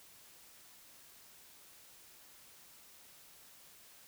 silence, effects white hiss -59 dBFS RMS until 4.07 s

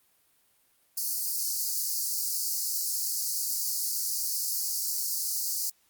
white high-pass noise, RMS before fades -30 dBFS, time 0.97-5.7 s, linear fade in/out 5 ms, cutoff 4400 Hz, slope 96 dB/octave, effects white hiss -67 dBFS RMS until 5.89 s + Opus 32 kbps

